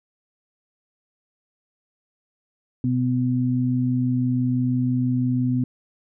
sine tone pair together, 125.5 / 251.5 Hz, B2 / B3, +28 / +32 cents, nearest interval octave, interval 1204 cents, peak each -22 / -21 dBFS, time 2.84-5.64 s, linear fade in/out 2 ms, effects none

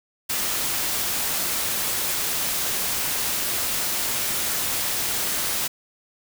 white noise, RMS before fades -25 dBFS, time 0.29-5.68 s, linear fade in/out 10 ms, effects none

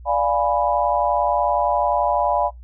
sine chord, D diminished seventh, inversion none, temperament equal, 587.3 / 698.5 / 830.6 / 987.8 Hz, D5 / F5 / Ab5 / Cb6, 0 / 0 / 0 / 0 cents, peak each -22 dBFS, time 0.05-2.51 s, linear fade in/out 50 ms, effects noise-tail reverb RT60 0.2 s tail -26 dB re dry + added 60 Hz sine -37 dBFS peak until 2.63 s

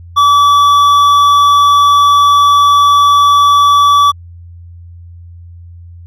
triangle tone with hard clipping, 1150 Hz, D6, 37 cents flat, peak -6 dBFS, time 0.16-4.12 s, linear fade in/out 20 ms, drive 11 dB, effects added 86 Hz sine -30 dBFS peak until 6.06 s

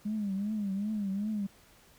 sine tone with vibrato, 204.3 Hz, G#3, 28 cents flat, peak -29 dBFS, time 0.05-1.47 s, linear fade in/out 10 ms, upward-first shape triangle, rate 2.6 Hz, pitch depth 130 cents each way, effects tanh soft clip ceiling -25 dBFS + pink hiss -60 dBFS RMS until 1.98 s

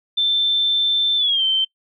sine tone with pitch glide, 3550 to 3108 Hz, A7 to G7, +15 to -16 cents, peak -15 dBFS, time 0.17-1.65 s, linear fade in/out 10 ms, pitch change -231 cents, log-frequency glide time 1.17-1.43 s, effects noise-tail reverb RT60 0.1 s tail -23 dB re dry

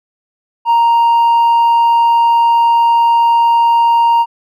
triangle tone with hard clipping, 932.3 Hz, A#5, in tune, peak -6 dBFS, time 0.65-4.26 s, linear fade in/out 50 ms, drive 1 dB, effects none

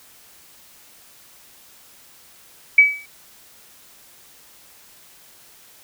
sine tone with exponential decay, 2285 Hz, D7, 48 cents flat, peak -4 dBFS, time 2.78-3.06 s, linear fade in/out 5 ms, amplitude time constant 59 ms, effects white hiss -49 dBFS RMS until 5.83 s

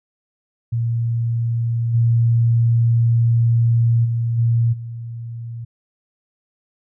sine tone with level steps, 116.54 Hz, A#2, in tune, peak -17 / -12 / -17 / -13 / -27 dBFS, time 0.72-5.65 s, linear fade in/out 10 ms, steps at 1.93 / 4.04 / 4.37 / 4.72 s, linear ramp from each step 20 ms, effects none

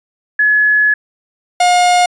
sine / 45% pulse tone pair in turn, 1700 / 714.8 Hz, G#6 / F5, +40 / +40 cents, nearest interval octave + minor third, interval 1500 cents, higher first, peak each -8 dBFS, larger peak neither, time 0.39-0.94 / 1.6-2.06 s, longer first, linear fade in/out 5 ms, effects resampled to 22050 Hz

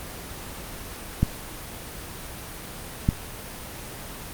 clicks, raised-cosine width 5 ms, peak -6 dBFS, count 2, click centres 1.23 / 3.089 s, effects pink hiss -37 dBFS RMS until 4.33 s + Opus 24 kbps

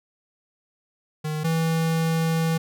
square tone pair in turn, 153.9 / 163.05 Hz, D#3 / E3, -19 / -19 cents, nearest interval minor second, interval 100 cents, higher second, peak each -26 / -21 dBFS, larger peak second, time 1.24-1.44 / 1.44-2.58 s, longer second, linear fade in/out 10 ms, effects none

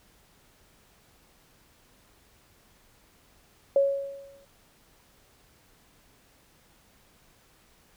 sine tone with exponential decay, 554.4 Hz, C#5, in tune, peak -16 dBFS, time 3.76-4.45 s, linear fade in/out 2 ms, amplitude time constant 150 ms, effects pink hiss -61 dBFS RMS until 7.96 s

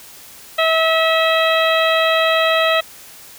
harmonic tone, 647 Hz, E5, 32 cents flat, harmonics 1 / 2 / 3 / 4 / 5 / 6, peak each -16 / -19 / -21 / -22 / -23 / -24 dBFS, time 0.58-2.81 s, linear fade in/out 10 ms, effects white hiss -40 dBFS RMS until 3.38 s

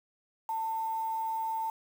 sine tone with quantisation, 893 Hz, A5, 25 cents sharp, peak -30 dBFS, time 0.49-1.7 s, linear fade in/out 2 ms, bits 8, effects none

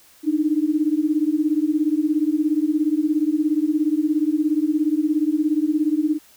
sine beating tone pair, 297.1 / 314.1 Hz, D4 / D#4, +20 / +16 cents, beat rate 17 Hz, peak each -20 / -20 dBFS, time 0.23-6.19 s, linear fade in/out 50 ms, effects white hiss -52 dBFS RMS until 6.36 s

